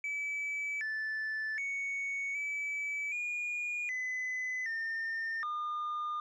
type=tone with pitch steps; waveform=sine; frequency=2298 / 1752 / 2225 / 2298 / 2437 / 2016 / 1811 / 1213 Hz; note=D7 / A6 / C#7 / D7 / D#7 / B6 / A6 / D#6; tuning=-38 / -8 / +6 / -38 / -37 / +35 / +49 / -44 cents; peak=-31 dBFS; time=0.04-6.2 s; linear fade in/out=2 ms; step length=770 ms; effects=tanh soft clip ceiling -32 dBFS